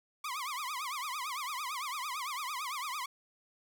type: tone with vibrato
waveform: sawtooth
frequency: 1108.7 Hz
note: C#6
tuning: in tune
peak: -32 dBFS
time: 0.24-3.06 s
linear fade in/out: 5 ms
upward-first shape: triangle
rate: 8.9 Hz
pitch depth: 250 cents each way
effects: none